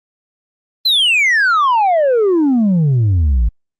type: exponential sweep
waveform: sine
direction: down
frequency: 4186 to 52 Hz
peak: -7 dBFS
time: 0.85-3.49 s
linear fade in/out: 10 ms
effects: tanh soft clip ceiling -9 dBFS + Opus 32 kbps